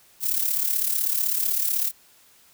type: noise with amplitude modulation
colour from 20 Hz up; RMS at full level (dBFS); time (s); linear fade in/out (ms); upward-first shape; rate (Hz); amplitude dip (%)
violet; -21; 0.2-1.92; 50; sine; 35.9; 65
effects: white hiss -56 dBFS RMS until 2.53 s